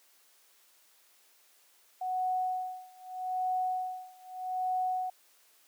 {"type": "tone with tremolo", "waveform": "sine", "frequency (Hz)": 740, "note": "F#5", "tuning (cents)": 0, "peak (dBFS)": -27, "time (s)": [2.01, 5.1], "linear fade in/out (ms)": 5, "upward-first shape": "sine", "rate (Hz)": 0.81, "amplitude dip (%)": 95, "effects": ["white hiss -64 dBFS RMS until 5.67 s", "high-pass 400 Hz 12 dB/octave"]}